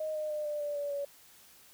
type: tone with pitch steps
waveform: sine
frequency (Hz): 622.3 / 612.7 / 603.2 / 593.9 / 584.7 / 575.6 / 566.7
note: D#5 / D#5 / D5 / D5 / D5 / D5 / C#5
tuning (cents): 0 / -27 / +46 / +19 / -8 / -35 / +38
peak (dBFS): -32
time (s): 0-1.05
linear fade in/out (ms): 5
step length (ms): 150
effects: white hiss -58 dBFS RMS until 1.73 s